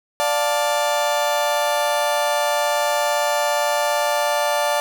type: chord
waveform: 35% pulse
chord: D minor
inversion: none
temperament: just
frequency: 587.3 / 704.8 / 881 Hz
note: D5 / F5 / A5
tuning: 0 / +16 / +2 cents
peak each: -19 / -23 / -21 dBFS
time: 0.2-4.8 s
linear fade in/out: 0 ms
effects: none